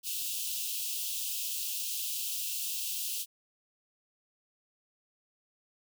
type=high-pass noise; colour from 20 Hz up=white; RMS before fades=-35 dBFS; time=0.03-3.26 s; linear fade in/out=50 ms; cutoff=2600 Hz; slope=96 dB/octave; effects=none